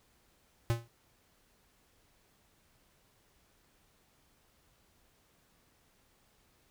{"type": "tone with exponential decay", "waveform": "square", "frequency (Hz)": 116.54, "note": "A#2", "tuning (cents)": 0, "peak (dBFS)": -24, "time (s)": [0.7, 0.88], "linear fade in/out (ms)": 0, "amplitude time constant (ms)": 39, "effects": ["pink hiss -69 dBFS RMS until 6.7 s"]}